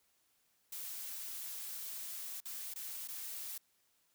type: noise with dropouts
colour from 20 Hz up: blue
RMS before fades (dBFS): -44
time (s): 0.72-3.58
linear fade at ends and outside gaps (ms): 5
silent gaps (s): 2.404-2.453 / 2.739-2.758 / 3.076-3.085
effects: white hiss -75 dBFS RMS until 4.14 s